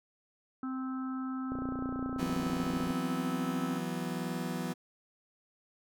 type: harmonic tone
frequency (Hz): 260.8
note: C4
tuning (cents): -5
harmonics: 1 / 3 / 4 / 5 / 6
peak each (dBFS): -34 / -51 / -53 / -43 / -56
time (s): 0.63-3.78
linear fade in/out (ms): 2
type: click train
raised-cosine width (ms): 2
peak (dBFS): -26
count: 42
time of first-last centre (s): 1.52-2.905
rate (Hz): 29.6
type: chord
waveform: 35% pulse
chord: E suspended second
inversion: none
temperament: just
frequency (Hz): 164.81 / 185.42 / 247.2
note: E3 / F#3 / B3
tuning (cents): 0 / +4 / +2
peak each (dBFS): -37 / -36 / -36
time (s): 2.18-4.74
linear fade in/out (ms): 20
effects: none